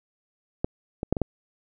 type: clicks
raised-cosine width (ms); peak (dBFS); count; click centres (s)
2; -10 / -15 / -7 / -15 / -9; 5; 0.645 / 1.031 / 1.126 / 1.168 / 1.217
effects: none